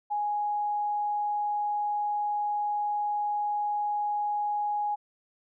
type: tone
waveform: sine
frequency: 830.6 Hz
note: G#5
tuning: in tune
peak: -26 dBFS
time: 0.1-4.96 s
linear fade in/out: 20 ms
effects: none